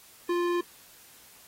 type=tone with band-pass filter; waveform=square; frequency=349.2 Hz; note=F4; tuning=in tune; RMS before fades=-27 dBFS; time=0.29-0.61 s; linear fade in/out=5 ms; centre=720 Hz; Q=0.54; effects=white hiss -54 dBFS RMS until 1.47 s + AAC 48 kbps